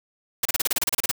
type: noise bursts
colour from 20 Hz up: white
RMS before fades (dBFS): -22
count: 13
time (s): 0.43-1.114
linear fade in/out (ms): 5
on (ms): 24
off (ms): 31
effects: none